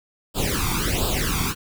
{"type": "noise with flanger", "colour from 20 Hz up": "pink", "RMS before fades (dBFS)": -23, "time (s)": [0.34, 1.55], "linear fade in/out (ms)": 50, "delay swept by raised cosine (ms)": [0.24, 0.88], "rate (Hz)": 1.4, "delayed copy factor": 0.9, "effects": []}